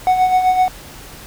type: tone with tremolo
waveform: triangle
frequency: 740 Hz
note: F#5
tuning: in tune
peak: -7 dBFS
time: 0.07-0.68 s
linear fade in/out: 0 ms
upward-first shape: sine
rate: 7.8 Hz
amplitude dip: 55%
effects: added 43 Hz sine -42 dBFS peak until 1.26 s + pink hiss -37 dBFS RMS until 1.26 s